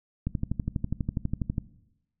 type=click train; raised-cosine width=5 ms; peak=-15 dBFS; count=17; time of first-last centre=0.27-1.581 s; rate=12.2 Hz; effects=noise-tail reverb RT60 0.9 s tail -18 dB re dry

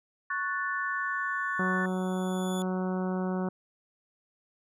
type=chord; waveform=sine; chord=F# minor; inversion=second; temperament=equal; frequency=1108.7 / 1480 / 1760 Hz; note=C#6 / F#6 / A6; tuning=0 / 0 / 0 cents; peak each=-33 dBFS; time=0.3-1.86 s; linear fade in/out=5 ms
type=tone with exponential growth; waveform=20% pulse; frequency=3454 Hz; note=A7; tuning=33 cents flat; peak=-33 dBFS; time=0.73-2.62 s; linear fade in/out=0 ms; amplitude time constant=410 ms
type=harmonic tone; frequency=185.2 Hz; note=F#3; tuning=2 cents sharp; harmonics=1 / 2 / 3 / 4 / 5 / 6 / 7 / 8; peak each=-29 / -35 / -39 / -41 / -43 / -45 / -46 / -47 dBFS; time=1.59-3.49 s; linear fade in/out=5 ms
effects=none

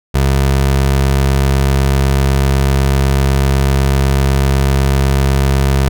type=tone; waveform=25% pulse; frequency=68 Hz; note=C#2; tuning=33 cents flat; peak=-6 dBFS; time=0.14-5.89 s; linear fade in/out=10 ms; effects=none

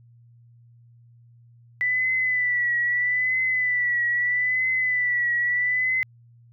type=tone with vibrato; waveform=sine; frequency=1979 Hz; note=B6; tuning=3 cents sharp; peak=-20 dBFS; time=1.81-6.03 s; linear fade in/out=0 ms; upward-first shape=triangle; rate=0.78 Hz; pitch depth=59 cents each way; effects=added 118 Hz sine -50 dBFS peak until 6.52 s

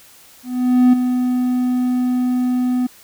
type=tone with ADSR envelope; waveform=triangle; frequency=250 Hz; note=B3; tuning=21 cents sharp; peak=-5 dBFS; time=0.43-2.87 s; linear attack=500 ms; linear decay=9 ms; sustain=-8 dB; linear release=9 ms; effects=white hiss -46 dBFS RMS until 3.03 s

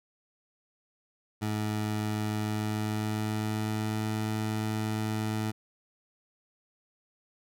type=tone with pitch glide; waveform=20% pulse; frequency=106.7 to 108.57 Hz; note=G#2 to A2; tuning=+47 to -23 cents; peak=-24 dBFS; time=1.41-5.52 s; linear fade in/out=20 ms; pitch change=+30 cents; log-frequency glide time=2.37-4.13 s; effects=none

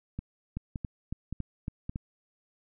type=two click trains; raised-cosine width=5 ms; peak=-21 / -22 dBFS; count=6 / 4; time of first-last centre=0.57-1.959 / 0.19-1.895 s; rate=3.6 / 1.76 Hz; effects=none

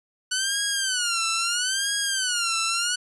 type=tone with vibrato; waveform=10% pulse; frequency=1480 Hz; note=F#6; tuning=in tune; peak=-14 dBFS; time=0.31-2.96 s; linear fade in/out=10 ms; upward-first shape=sine; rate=0.76 Hz; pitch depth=180 cents each way; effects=resampled to 24000 Hz

